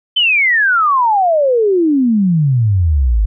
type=exponential sweep; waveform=sine; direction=down; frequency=3110 to 49 Hz; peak=-9 dBFS; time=0.16-3.26 s; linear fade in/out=10 ms; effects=none